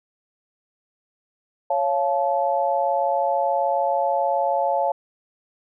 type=chord; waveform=sine; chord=Db augmented; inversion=none; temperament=just; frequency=554.4 / 693 / 866.2 Hz; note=Db5 / F5 / A5; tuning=0 / -14 / -27 cents; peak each=-23 dBFS; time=1.7-4.92 s; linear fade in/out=5 ms; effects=none